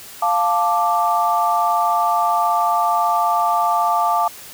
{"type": "chord", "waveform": "sine", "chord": "D minor", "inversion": "first", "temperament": "equal", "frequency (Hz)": [698.5, 880, 1174.7], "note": ["F5", "A5", "D6"], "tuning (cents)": [0, 0, 0], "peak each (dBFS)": -19, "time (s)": [0.22, 4.28], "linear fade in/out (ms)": 5, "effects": ["white hiss -38 dBFS RMS until 4.53 s"]}